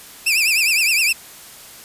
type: tone with vibrato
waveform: sawtooth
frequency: 2519 Hz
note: D#7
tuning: 21 cents sharp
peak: -11 dBFS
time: 0.26-1.13 s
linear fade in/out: 10 ms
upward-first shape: triangle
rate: 9.8 Hz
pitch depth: 170 cents each way
effects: white hiss -40 dBFS RMS until 1.84 s + resampled to 32000 Hz